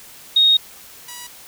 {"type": "tone pair in turn", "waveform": ["sine", "5% pulse"], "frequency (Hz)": [3733, 972], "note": ["A#7", "B5"], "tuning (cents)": [2, -28], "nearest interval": "octave + major seventh", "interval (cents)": 2330, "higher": "first", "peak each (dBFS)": [-10, -21], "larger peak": "first", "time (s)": [[0.36, 0.57], [1.08, 1.27]], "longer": "first", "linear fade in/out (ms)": 5, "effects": ["white hiss -42 dBFS RMS until 1.47 s"]}